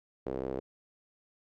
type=tone with band-pass filter; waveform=sawtooth; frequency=65.5 Hz; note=C2; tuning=2 cents sharp; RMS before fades=-36 dBFS; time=0.26-0.6 s; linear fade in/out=5 ms; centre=440 Hz; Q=2.6; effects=none